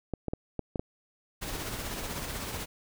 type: clicks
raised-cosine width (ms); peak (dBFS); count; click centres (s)
2; -18; 6; 0.137 / 0.283 / 0.335 / 0.593 / 0.758 / 0.795
type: noise with tremolo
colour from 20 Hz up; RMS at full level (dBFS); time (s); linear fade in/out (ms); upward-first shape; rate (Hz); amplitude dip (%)
pink; -35; 1.41-2.66; 20; sine; 16; 35
effects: none